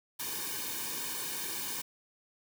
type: noise with comb filter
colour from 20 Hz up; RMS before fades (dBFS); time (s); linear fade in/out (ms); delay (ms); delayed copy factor
white; -37; 0.19-1.82; 10; 1.5; -0.9
effects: none